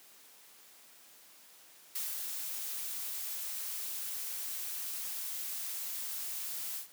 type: noise with ADSR envelope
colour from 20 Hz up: blue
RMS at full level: -36 dBFS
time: 1.95-6.88 s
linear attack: 8 ms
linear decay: 190 ms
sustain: -3 dB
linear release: 110 ms
effects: white hiss -58 dBFS RMS until 6.92 s + high-pass 200 Hz 12 dB/octave